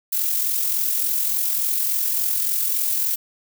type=noise with amplitude modulation; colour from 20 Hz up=violet; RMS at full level=-20 dBFS; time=0.12-3.16 s; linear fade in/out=10 ms; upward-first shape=sine; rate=43.5 Hz; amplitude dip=40%; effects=none